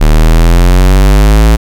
square exponential sweep, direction up, 37.31 to 55.8 Hz, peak -3 dBFS, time 0-1.57 s, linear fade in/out 20 ms, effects none

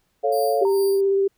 sine chord, A augmented, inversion none, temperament equal, 440 / 554.4 / 698.5 Hz, A4 / C#5 / E#5, 0 / 0 / 0 cents, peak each -22 dBFS, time 0.23-0.65 s, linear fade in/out 20 ms
5% pulse tone with tremolo, 4700 Hz, D8, 1 cent sharp, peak -25 dBFS, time 0.32-1.01 s, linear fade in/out 5 ms, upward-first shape sine, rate 2.4 Hz, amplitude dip 90%
sine tone with vibrato, 392.5 Hz, G4, 2 cents sharp, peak -16 dBFS, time 0.61-1.28 s, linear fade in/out 10 ms, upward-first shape sine, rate 16 Hz, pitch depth 12 cents each way
sine tone with exponential decay, 922 Hz, A#5, 19 cents flat, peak -24 dBFS, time 0.65-1.16 s, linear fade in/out 2 ms, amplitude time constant 110 ms
effects pink hiss -69 dBFS RMS until 1.37 s

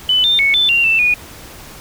sine tone with pitch steps, 3001 / 3603 / 2213 / 3523 / 2767 / 2664 / 2457 Hz, F#7 / A7 / C#7 / A7 / F7 / E7 / D#7, +24 / +40 / -3 / +1 / -17 / +18 / -22 cents, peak -10 dBFS, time 0.09-1.14 s, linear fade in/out 2 ms, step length 150 ms, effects pink hiss -36 dBFS RMS until 1.8 s

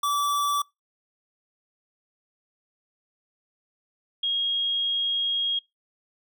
square / sine tone pair in turn, 1156 / 3270 Hz, D6 / G#7, -28 / -28 cents, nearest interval octave + tritone, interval 1800 cents, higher second, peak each -23 dBFS, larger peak neither, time 0.03-0.62 / 4.23-5.59 s, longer second, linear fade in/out 5 ms, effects noise-tail reverb RT60 0.2 s tail -24 dB re dry

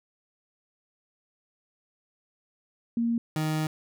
sine / 30% pulse tone pair in turn, 233.1 / 155.58 Hz, A#3 / D#3, 0 / 0 cents, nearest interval perfect fifth, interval 700 cents, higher first, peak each -23 dBFS, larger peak neither, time 2.97-3.18 / 3.36-3.67 s, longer second, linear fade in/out 2 ms, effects none

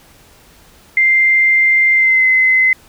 sine tone with pitch glide, 2093 to 2049 Hz, C7 to C7, 0 to -37 cents, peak -8 dBFS, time 0.97-2.73 s, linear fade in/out 2 ms, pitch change -37 cents, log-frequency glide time 1.93-2.26 s, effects pink hiss -46 dBFS RMS until 2.88 s

